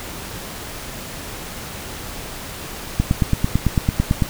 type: click train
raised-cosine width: 5 ms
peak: -3 dBFS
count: 12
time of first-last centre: 3-4.222 s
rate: 9 Hz
effects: pink hiss -32 dBFS RMS until 4.29 s